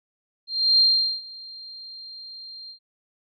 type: tone with ADSR envelope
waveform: sine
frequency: 4186 Hz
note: C8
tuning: in tune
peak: -13 dBFS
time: 0.47-2.79 s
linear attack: 320 ms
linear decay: 420 ms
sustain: -24 dB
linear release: 92 ms
effects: none